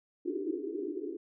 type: band-pass noise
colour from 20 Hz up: white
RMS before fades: -36 dBFS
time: 0.25-1.17 s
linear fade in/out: 10 ms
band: 290 to 410 Hz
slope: 96 dB/octave
effects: none